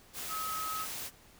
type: tone in noise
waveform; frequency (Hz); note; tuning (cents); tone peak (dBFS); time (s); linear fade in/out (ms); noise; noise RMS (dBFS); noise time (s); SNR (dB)
sine; 1279; D#6; +47; -35; 0.28-0.87; 50; white; -40; 0.13-1.11; +2
effects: pink hiss -59 dBFS RMS until 1.39 s